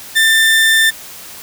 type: tone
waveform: 30% pulse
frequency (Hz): 1787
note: A6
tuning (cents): +26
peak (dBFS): -6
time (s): 0.15-0.91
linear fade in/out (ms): 20
effects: white hiss -33 dBFS RMS until 1.42 s